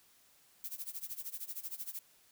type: noise with tremolo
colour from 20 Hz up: violet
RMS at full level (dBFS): -40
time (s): 0.64-1.99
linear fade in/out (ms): 0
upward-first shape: sine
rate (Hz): 13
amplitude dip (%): 90
effects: white hiss -66 dBFS RMS until 2.31 s